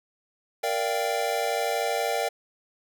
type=chord; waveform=square; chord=G minor seventh; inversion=first; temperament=equal with one note detuned; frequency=466.2 / 587.3 / 691.6 / 784 Hz; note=Bb4 / D5 / F5 / G5; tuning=0 / 0 / -17 / 0 cents; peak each=-31 dBFS; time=0.63-2.29 s; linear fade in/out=10 ms; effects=none